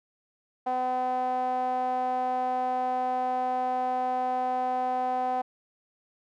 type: tone with band-pass filter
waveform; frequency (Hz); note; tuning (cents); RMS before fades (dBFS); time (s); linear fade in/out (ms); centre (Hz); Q
sawtooth; 253.7; B3; +47; -28; 0.66-5.42; 10; 760; 5.2
effects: none